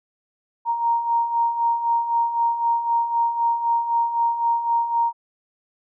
sine beating tone pair, 930 / 933.9 Hz, A#5 / A#5, -4 / +3 cents, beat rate 3.9 Hz, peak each -26 / -19 dBFS, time 0.65-5.13 s, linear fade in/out 50 ms, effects none

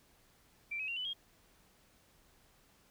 sine tone with pitch steps, 2349 / 2547 / 2761 / 2994 / 3246 Hz, D7 / D#7 / F7 / F#7 / G#7, 0 / +40 / -20 / +20 / -40 cents, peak -36 dBFS, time 0.71-1.135 s, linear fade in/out 10 ms, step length 85 ms, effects pink hiss -67 dBFS RMS until 2.9 s

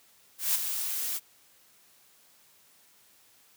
blue noise with ADSR envelope, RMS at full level -24 dBFS, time 0.38-1.2 s, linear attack 170 ms, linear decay 12 ms, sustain -8 dB, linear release 39 ms, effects white hiss -61 dBFS RMS until 3.56 s + high-pass 80 Hz 12 dB/octave

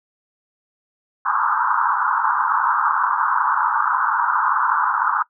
pink band-pass noise, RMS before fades -19 dBFS, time 1.25-5.23 s, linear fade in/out 10 ms, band 870 to 1500 Hz, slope 96 dB/octave, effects noise-tail reverb RT60 0.1 s tail -20 dB re dry

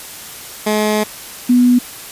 15% pulse / sine tone pair in turn, 212.7 / 246.3 Hz, G#3 / B3, +42 / -5 cents, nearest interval minor third, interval 253 cents, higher second, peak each -7 dBFS, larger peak neither, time 0.66-1.04 / 1.49-1.79 s, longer first, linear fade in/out 10 ms, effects white hiss -32 dBFS RMS until 2.11 s + resampled to 32000 Hz

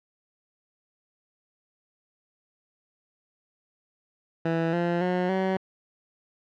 15% pulse tone with pitch steps, 164.81 / 172.6 / 180.77 / 189.32 Hz, E3 / F3 / F#3 / F#3, 0 / -20 / -40 / +40 cents, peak -17 dBFS, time 4.45-5.57 s, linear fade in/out 5 ms, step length 280 ms, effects low-pass 2000 Hz 12 dB/octave

